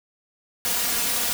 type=noise with comb filter; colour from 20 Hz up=white; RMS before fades=-24 dBFS; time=0.65-1.33 s; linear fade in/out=0 ms; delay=4.2 ms; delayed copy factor=+0.9; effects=none